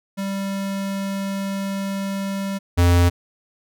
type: tone pair in turn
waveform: square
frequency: 196 / 87.31 Hz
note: G3 / F2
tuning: 0 / 0 cents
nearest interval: octave + major second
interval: 1400 cents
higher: first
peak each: -24 / -13 dBFS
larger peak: second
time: 0.17-2.59 / 2.77-3.1 s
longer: first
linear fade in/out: 20 ms
effects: none